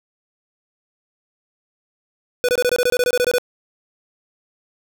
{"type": "tone bursts", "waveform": "square", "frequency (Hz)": 493.9, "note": "B4", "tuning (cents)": 0, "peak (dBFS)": -15, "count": 14, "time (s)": [2.44, 3.383], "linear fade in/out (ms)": 0, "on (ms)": 46, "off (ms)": 23, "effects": []}